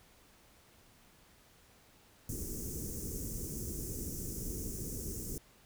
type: band-stop noise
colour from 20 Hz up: pink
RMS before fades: -40 dBFS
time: 2.29-5.38 s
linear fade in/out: 2 ms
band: 450 to 5800 Hz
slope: 48 dB/octave
effects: pink hiss -63 dBFS RMS until 5.65 s